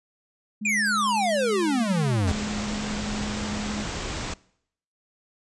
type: tone with vibrato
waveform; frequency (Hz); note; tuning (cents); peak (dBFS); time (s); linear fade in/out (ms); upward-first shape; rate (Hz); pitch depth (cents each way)
sine; 209.9; G#3; +19; -29; 0.61-3.85; 10; square; 11; 11
type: exponential sweep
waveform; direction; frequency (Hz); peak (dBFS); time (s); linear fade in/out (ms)
square; down; 2489 to 82.9; -22; 0.65-2.32; 5
type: low-pass noise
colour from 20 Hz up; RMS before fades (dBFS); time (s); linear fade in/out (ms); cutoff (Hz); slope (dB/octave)
pink; -32; 2.27-4.34; 5; 8000; 96
effects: noise-tail reverb RT60 0.7 s tail -23 dB re dry + resampled to 24000 Hz